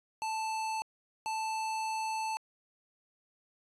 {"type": "tone bursts at uneven times", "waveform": "square", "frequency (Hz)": 880, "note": "A5", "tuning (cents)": 0, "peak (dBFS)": -33, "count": 2, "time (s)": [[0.22, 0.82], [1.26, 2.37]], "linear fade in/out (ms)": 0, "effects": ["resampled to 24000 Hz"]}